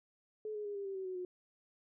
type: tone with pitch steps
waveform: sine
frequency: 429.4 / 419.1 / 409.1 / 399.3 / 389.7 / 380.3 / 371.2 / 362.3 Hz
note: A4 / G#4 / G#4 / G4 / G4 / F#4 / F#4 / F#4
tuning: -42 / +16 / -26 / +32 / -10 / +48 / +6 / -36 cents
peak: -38 dBFS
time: 0.45-1.25 s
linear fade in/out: 2 ms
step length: 100 ms
effects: none